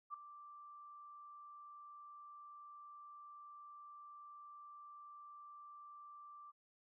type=tone with ADSR envelope; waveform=sine; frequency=1174.7 Hz; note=D6; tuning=in tune; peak=-40 dBFS; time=0.1-6.52 s; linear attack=40 ms; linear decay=4 ms; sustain=-13 dB; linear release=24 ms; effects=none